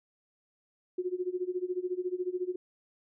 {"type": "tone with tremolo", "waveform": "sine", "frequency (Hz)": 363.3, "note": "F#4", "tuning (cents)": -32, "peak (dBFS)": -27, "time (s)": [0.98, 2.56], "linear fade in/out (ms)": 5, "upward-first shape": "sine", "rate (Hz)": 14, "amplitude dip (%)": 90, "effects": []}